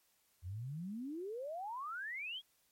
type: exponential sweep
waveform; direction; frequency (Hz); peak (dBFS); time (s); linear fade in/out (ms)
sine; up; 82.5 to 3378; -40; 0.42-2.42; 50
effects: white hiss -74 dBFS RMS until 2.71 s + MP3 64 kbps